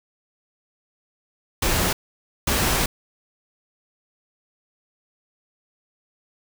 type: noise bursts at uneven times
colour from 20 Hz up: pink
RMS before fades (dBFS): -21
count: 2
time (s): 1.62-1.93 / 2.47-2.86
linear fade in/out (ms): 5
effects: none